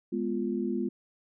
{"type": "chord", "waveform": "sine", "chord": "F diminished", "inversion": "first", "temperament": "equal", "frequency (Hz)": [207.7, 246.9, 349.2], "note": ["Ab3", "Cb4", "F4"], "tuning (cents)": [0, 0, 0], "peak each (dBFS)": -32, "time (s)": [0.12, 0.89], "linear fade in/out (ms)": 10, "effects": []}